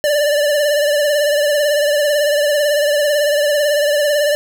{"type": "tone with vibrato", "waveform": "square", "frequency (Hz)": 587.3, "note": "D5", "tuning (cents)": 0, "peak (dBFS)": -13, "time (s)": [0.04, 4.35], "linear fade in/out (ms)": 0, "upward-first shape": "triangle", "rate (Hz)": 18, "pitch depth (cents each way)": 58, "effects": []}